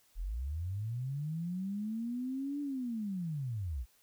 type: linear two-way sweep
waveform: sine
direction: up then down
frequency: 36.71 to 291.5 to 52.1 Hz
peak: -34 dBFS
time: 0.15-3.86 s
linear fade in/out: 50 ms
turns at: 2.61 s
effects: white hiss -68 dBFS RMS until 4.02 s